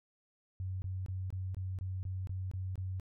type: tone bursts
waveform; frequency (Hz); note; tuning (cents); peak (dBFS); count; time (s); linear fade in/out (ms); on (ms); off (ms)
sine; 93.6; F#2; +20; -35; 10; 0.6-2.998; 0; 220; 22
effects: none